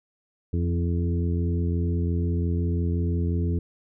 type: harmonic tone with a mistuned harmonic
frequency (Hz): 85.7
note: F2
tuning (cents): -32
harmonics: 1 / 2 / 3 / 4 / 5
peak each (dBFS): -23 / -29 / -33 / -35 / -37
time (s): 0.53-3.59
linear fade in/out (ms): 5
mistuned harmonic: 3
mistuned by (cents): +17
effects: none